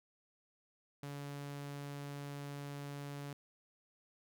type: tone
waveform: sawtooth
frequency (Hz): 142.6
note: C#3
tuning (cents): +49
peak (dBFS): -39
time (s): 1.03-3.33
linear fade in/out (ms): 2
effects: none